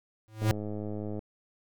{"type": "tone with exponential growth", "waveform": "square", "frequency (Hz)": 109.1, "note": "A2", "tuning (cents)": -14, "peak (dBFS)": -19, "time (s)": [0.28, 0.51], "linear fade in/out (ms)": 0, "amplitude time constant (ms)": 49}
{"type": "click train", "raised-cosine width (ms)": 2, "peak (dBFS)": -24, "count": 82, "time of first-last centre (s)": [0.42, 1.191], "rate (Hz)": 105}
{"effects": []}